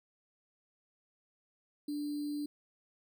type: tone with sample-and-hold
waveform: sine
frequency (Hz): 293.7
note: D4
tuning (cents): 0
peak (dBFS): -34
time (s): 1.88-2.46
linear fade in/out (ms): 5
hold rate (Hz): 4410
effects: none